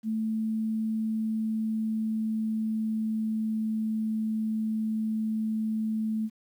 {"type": "tone with pitch glide", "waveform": "sine", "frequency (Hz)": [220.1, 218.8], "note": ["A3", "A3"], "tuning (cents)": [1, -9], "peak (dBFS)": -26, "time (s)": [0.03, 6.3], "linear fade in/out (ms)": 50, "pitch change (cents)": -10, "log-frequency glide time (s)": [0.97, 4.18], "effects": ["10-bit"]}